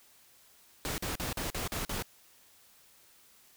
pink noise bursts, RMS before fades -35 dBFS, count 7, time 0.85-2.024 s, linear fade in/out 0 ms, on 130 ms, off 44 ms, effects white hiss -61 dBFS RMS until 3.56 s

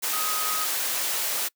sine tone in noise, 1257 Hz, D#6, 17 cents sharp, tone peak -30 dBFS, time 0.12-0.66 s, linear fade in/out 20 ms, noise white, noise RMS -27 dBFS, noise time 0.02-1.49 s, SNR -6 dB, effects noise-tail reverb RT60 0.1 s tail -25 dB re dry + high-pass 400 Hz 12 dB/octave

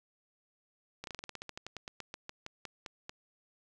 slowing click train, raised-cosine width 0.2 ms, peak -24 dBFS, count 21, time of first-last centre 1.04-3.094 s, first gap 32 ms, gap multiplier 1.11, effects none

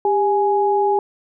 sine tone pair together, 398.6 / 833.7 Hz, G4 / G#5, +29 / +6 cents, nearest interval octave + minor second, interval 1277 cents, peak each -17 dBFS, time 0.05-0.99 s, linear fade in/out 2 ms, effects none

